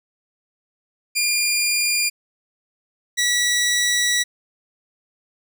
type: tone pair in turn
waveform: 15% pulse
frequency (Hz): 2407 / 1939.9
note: D7 / B6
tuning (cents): +42 / -32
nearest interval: major third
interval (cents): 374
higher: first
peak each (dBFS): -11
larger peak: neither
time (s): 1.15-2.1 / 3.17-4.24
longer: second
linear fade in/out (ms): 20
effects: none